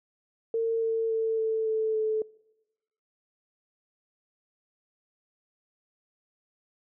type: tone with pitch steps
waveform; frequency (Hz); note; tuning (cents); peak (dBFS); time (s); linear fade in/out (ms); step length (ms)
sine; 454.6 / 450.7 / 446.8 / 442.9 / 439.1 / 435.3; A#4 / A4 / A4 / A4 / A4 / A4; -43 / +42 / +27 / +11 / -4 / -19; -24; 0.54-2.22; 2; 280
effects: noise-tail reverb RT60 1.0 s tail -24 dB re dry